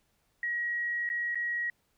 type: tone with dropouts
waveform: sine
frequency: 1903 Hz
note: A#6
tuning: 35 cents sharp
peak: -29 dBFS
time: 0.43-1.7 s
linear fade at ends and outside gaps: 2 ms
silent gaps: 1.091-1.1 / 1.347-1.355 s
effects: pink hiss -73 dBFS RMS until 1.97 s